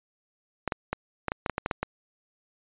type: clicks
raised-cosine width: 0.5 ms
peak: -12 dBFS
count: 11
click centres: 0.677 / 0.722 / 0.93 / 1.283 / 1.319 / 1.462 / 1.497 / 1.581 / 1.661 / 1.712 / 1.83 s
effects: resampled to 8000 Hz